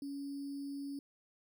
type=tone with sample-and-hold; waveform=sine; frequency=280.4 Hz; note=C#4; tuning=20 cents sharp; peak=-39 dBFS; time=0.02-0.99 s; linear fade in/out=2 ms; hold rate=4900 Hz; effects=none